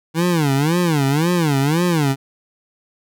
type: tone with vibrato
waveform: 25% pulse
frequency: 155.56 Hz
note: D#3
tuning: in tune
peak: -11 dBFS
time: 0.14-2.16 s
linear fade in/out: 50 ms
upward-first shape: sine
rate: 1.9 Hz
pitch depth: 240 cents each way
effects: none